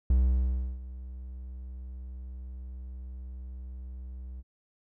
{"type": "tone with ADSR envelope", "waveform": "triangle", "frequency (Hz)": 63.2, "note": "B1", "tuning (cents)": 41, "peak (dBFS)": -17, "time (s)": [0.1, 4.43], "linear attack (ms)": 4, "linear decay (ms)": 680, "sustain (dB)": -19, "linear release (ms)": 37, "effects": []}